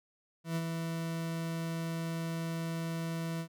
40% pulse tone with ADSR envelope, 164.81 Hz, E3, in tune, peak -29 dBFS, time 0.44-3.48 s, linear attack 120 ms, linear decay 47 ms, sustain -4 dB, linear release 80 ms, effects none

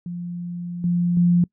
sine tone with level steps, 174.61 Hz, F3, in tune, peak -27 / -17 / -13 dBFS, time 0.06-1.44 s, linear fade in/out 2 ms, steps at 0.84 / 1.17 s, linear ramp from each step 2 ms, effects noise-tail reverb RT60 0.1 s tail -25 dB re dry

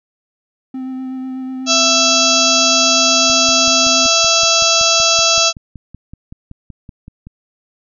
triangle tone with vibrato, 260 Hz, C4, 11 cents flat, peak -20 dBFS, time 0.74-4.07 s, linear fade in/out 5 ms, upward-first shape sine, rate 8.1 Hz, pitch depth 14 cents each way
harmonic tone, 664 Hz, E5, 12 cents sharp, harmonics 1 / 2 / 4 / 5 / 6 / 7 / 8 / 9 / 10, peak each -19 / -19 / -19 / -19 / -19 / -19 / -19 / -19 / -19 dBFS, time 1.66-5.53 s, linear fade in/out 50 ms
click train, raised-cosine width 5 ms, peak -21 dBFS, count 22, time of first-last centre 3.3-7.27 s, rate 5.29 Hz
effects none

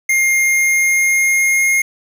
square tone with pitch glide, 2122 to 2140 Hz, C7 to C7, +24 to +38 cents, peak -12 dBFS, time 0.09-1.82 s, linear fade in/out 5 ms, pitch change +14 cents, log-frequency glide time 0.37-1.7 s, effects 7-bit

